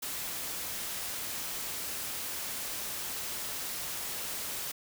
white noise, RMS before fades -37 dBFS, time 0.02-4.72 s, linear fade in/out 10 ms, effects none

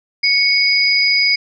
sine tone pair together, 2217 / 4937 Hz, C#7 / D#8, 0 / -14 cents, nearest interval octave + major second, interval 1386 cents, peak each -14 dBFS, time 0.23-1.36 s, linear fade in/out 10 ms, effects none

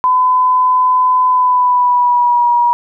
sine tone with pitch glide, 1010 to 958.8 Hz, B5 to A#5, +39 to +48 cents, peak -8 dBFS, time 0.04-2.73 s, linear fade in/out 0 ms, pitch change -91 cents, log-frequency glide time 1.28-2.49 s, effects none

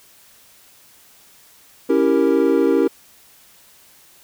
triangle chord, C# diminished seventh, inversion none, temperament equal, 277.2 / 329.6 / 392 / 466.2 Hz, C#4 / E4 / G4 / Bb4, 0 / 0 / 0 / 0 cents, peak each -17 dBFS, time 1.89-2.88 s, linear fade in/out 10 ms, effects white hiss -50 dBFS RMS until 4.23 s

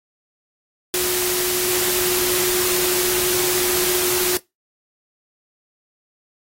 sine tone in noise, 362.2 Hz, F#4, 37 cents flat, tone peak -23 dBFS, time 0.94-4.37 s, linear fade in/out 0 ms, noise white, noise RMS -21 dBFS, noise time 0.94-4.37 s, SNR -5 dB, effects noise-tail reverb RT60 0.2 s tail -22 dB re dry + AAC 48 kbps

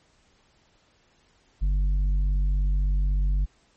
triangle tone with tanh clipping, 48.18 Hz, G1, 29 cents flat, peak -21 dBFS, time 1.61-3.46 s, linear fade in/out 20 ms, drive 10 dB, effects pink hiss -63 dBFS RMS until 3.76 s + MP3 32 kbps

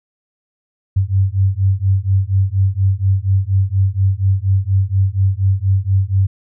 sine beating tone pair, 94.6 / 98.8 Hz, F#2 / G2, +39 / +14 cents, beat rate 4.2 Hz, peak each -15 dBFS, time 0.96-6.27 s, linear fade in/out 10 ms, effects none

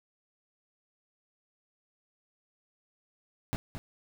brown noise with echo, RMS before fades -31 dBFS, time 3.53-3.56 s, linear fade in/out 0 ms, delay 220 ms, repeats 1, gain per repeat -8 dB, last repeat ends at 3.78 s, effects none

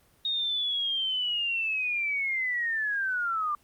sine linear sweep, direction down, 3729 to 1174.7 Hz, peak -26 dBFS, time 0.25-3.55 s, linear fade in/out 2 ms, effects pink hiss -63 dBFS RMS until 3.63 s + Opus 24 kbps

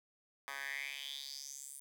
10% pulse tone with high-pass filter sweep, 138.59 Hz, C#3, in tune, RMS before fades -45 dBFS, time 0.48-1.8 s, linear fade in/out 0 ms, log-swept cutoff 1300 to 9600 Hz, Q 5, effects none

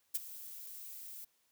violet noise with ADSR envelope, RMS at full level -32 dBFS, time 0.14-1.25 s, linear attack 14 ms, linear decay 24 ms, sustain -16 dB, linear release 10 ms, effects white hiss -75 dBFS RMS until 1.51 s + high-pass 80 Hz 12 dB/octave

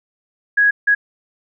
sine tone bursts at uneven times, 1661.2 Hz, G#6, in tune, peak -10 dBFS, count 2, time 0.57-0.71 / 0.87-0.95 s, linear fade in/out 10 ms, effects none

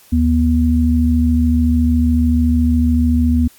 sine tone pair together, 76.2 / 242.4 Hz, D#2 / B3, -36 / -32 cents, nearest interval octave + minor sixth, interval 2004 cents, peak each -13 dBFS, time 0.12-3.48 s, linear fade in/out 10 ms, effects white hiss -47 dBFS RMS until 3.58 s + MP3 96 kbps

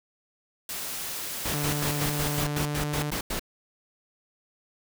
white noise, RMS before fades -34 dBFS, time 0.69-2.44 s, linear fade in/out 2 ms
pink noise bursts, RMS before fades -30 dBFS, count 11, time 1.45-3.395 s, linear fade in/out 5 ms, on 95 ms, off 90 ms
sawtooth tone with pitch glide, 146.83 to 148.19 Hz, D3 to D3, 0 to +16 cents, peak -24 dBFS, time 1.53-3.11 s, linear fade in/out 10 ms, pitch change +16 cents, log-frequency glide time 2.4-2.99 s
effects none

